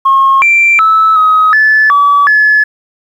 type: tone with pitch steps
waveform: sine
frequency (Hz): 1081 / 2354 / 1306 / 1265 / 1737 / 1145 / 1715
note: C#6 / D7 / E6 / D#6 / A6 / D6 / A6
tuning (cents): -44 / +3 / -17 / +28 / -23 / -44 / -45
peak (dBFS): -3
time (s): 0.05-2.64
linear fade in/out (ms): 10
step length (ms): 370
effects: tanh soft clip ceiling 0 dBFS + 7-bit